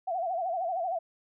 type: tone with vibrato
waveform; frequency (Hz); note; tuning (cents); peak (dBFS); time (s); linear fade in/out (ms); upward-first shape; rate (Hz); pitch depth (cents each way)
sine; 710; F5; +28; -28; 0.07-0.99; 10; sine; 13; 130
effects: none